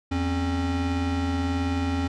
square tone pair together, 84.3 / 271.5 Hz, E2 / C#4, +39 / -36 cents, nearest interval octave + minor sixth, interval 2025 cents, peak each -27 dBFS, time 0.11-2.08 s, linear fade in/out 10 ms, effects low-pass 5000 Hz 12 dB/octave

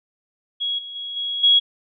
sine tone with level steps, 3322 Hz, G#7, in tune, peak -21 / -32 / -28 / -23 / -11 dBFS, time 0.6-1.6 s, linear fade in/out 20 ms, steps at 0.78 / 0.95 / 1.16 / 1.43 s, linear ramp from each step 10 ms, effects none

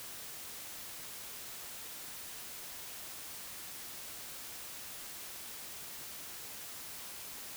silence, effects white hiss -46 dBFS RMS until 7.56 s

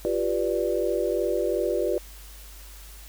sine chord, G dominant seventh, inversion third, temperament equal, 349.2 / 392 / 493.9 / 587.3 Hz, F4 / G4 / B4 / D5, 0 / 0 / 0 / 0 cents, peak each -28 dBFS, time 0.05-1.98 s, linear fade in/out 0 ms, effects added 50 Hz sine -43 dBFS peak until 3.08 s + white hiss -48 dBFS RMS until 3.08 s

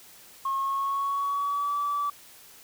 sine tone with pitch glide, 1083 to 1154 Hz, C#6 to D6, -41 to -31 cents, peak -24 dBFS, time 0.45-2.1 s, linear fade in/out 5 ms, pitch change +110 cents, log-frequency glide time 0.56-1.76 s, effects tanh soft clip ceiling -21 dBFS + white hiss -51 dBFS RMS until 2.63 s

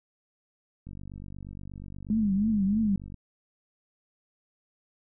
click train, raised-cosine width 5 ms, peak -30 dBFS, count 111, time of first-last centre 0.87-3.143 s, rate 48.4 Hz
sine tone with vibrato, 206.8 Hz, G#3, 7 cents flat, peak -22 dBFS, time 2.1-2.96 s, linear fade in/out 2 ms, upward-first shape triangle, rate 3.2 Hz, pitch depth 160 cents each way
effects none

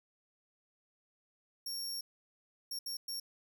sawtooth tone bursts at uneven times, 5520 Hz, F8, 21 cents flat, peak -35 dBFS, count 4, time 1.66-2.01 / 2.71-2.79 / 2.86-2.97 / 3.08-3.2 s, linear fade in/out 5 ms, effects none

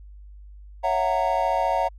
triangle chord, F# dominant seventh, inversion second, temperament just, 555 / 666 / 740 / 925 Hz, C#5 / E5 / F#5 / A#5, +2 / +18 / 0 / -14 cents, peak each -26 / -24 / -23 / -23 dBFS, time 0.83-1.89 s, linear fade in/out 20 ms, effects added 50 Hz sine -41 dBFS peak until 1.98 s

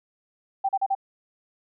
sine tone bursts, 780 Hz, G5, 9 cents flat, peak -20 dBFS, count 4, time 0.64-0.951 s, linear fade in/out 10 ms, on 50 ms, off 37 ms, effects none

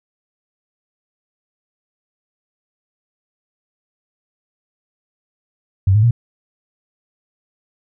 sine tone with pitch steps, 96 / 106.52 / 118.19 Hz, G2 / G#2 / A#2, -36 / +44 / +24 cents, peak -9 dBFS, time 5.87-6.11 s, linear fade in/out 5 ms, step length 80 ms, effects none

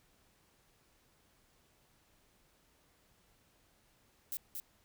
violet noise with echo, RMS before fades -39 dBFS, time 4.32-4.37 s, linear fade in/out 0 ms, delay 230 ms, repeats 1, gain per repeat -3 dB, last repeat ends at 4.6 s, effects pink hiss -70 dBFS RMS until 4.84 s

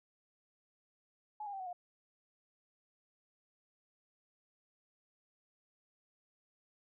sine tone with pitch steps, 847 / 811.1 / 776.7 / 743.8 / 712.2 Hz, G#5 / G#5 / G5 / F#5 / F5, +34 / -41 / -16 / +9 / +34 cents, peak -40 dBFS, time 1.4-1.73 s, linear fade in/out 5 ms, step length 66 ms, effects none

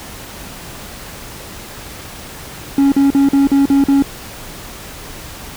triangle tone bursts, 277.2 Hz, C#4, in tune, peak -6 dBFS, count 7, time 2.78-4.024 s, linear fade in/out 2 ms, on 140 ms, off 44 ms, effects pink hiss -32 dBFS RMS until 5.56 s

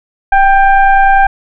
sine tone with frequency modulation, 784 Hz, G5, in tune, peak -4 dBFS, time 0.32-1.27 s, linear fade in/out 5 ms, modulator 799 Hz, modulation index 0.89, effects none

